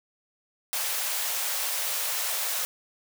white high-pass noise, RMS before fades -29 dBFS, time 0.73-2.65 s, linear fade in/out 0 ms, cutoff 490 Hz, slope 48 dB/octave, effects none

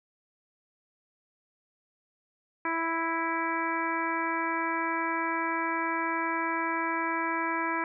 harmonic tone, 329.6 Hz, E4, in tune, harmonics 1 / 2 / 3 / 4 / 5 / 6 / 7, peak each -34 / -40 / -31 / -36 / -35 / -38 / -37 dBFS, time 2.65-7.84 s, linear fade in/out 2 ms, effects none

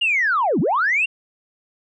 sine linear two-way sweep, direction down then up, 2892 to 136.6 to 2809 Hz, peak -15 dBFS, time 0.01-1.06 s, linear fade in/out 10 ms, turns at 0.6 s, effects tanh soft clip ceiling -11 dBFS

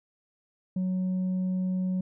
triangle tone with tanh clipping, 185 Hz, F#3, in tune, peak -26 dBFS, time 0.76-2.01 s, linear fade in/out 5 ms, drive 7 dB, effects none

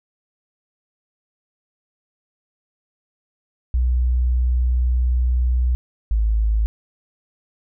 sine tone pair in turn, 61.74 / 54.08 Hz, B1 / A1, 0 / -29 cents, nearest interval major second, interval 229 cents, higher first, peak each -15 dBFS, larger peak neither, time 3.74-5.75 / 6.11-6.66 s, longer first, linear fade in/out 0 ms, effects none

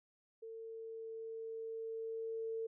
sine tone with level ramp, 449.8 Hz, A4, 38 cents sharp, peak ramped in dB -46 to -37 dBFS, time 0.42-2.67 s, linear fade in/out 10 ms, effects none

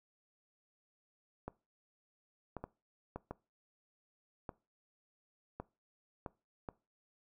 clicks, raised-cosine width 1 ms, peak -27 dBFS, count 9, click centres 1.48 / 2.567 / 2.64 / 3.16 / 3.31 / 4.492 / 5.6 / 6.262 / 6.688 s, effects noise-tail reverb RT60 0.3 s tail -21 dB re dry

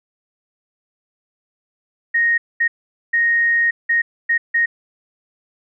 sine tone bursts at uneven times, 1864.7 Hz, A#6, in tune, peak -13 dBFS, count 6, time 2.14-2.38 / 2.6-2.68 / 3.13-3.71 / 3.89-4.02 / 4.29-4.38 / 4.54-4.66 s, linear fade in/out 10 ms, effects none

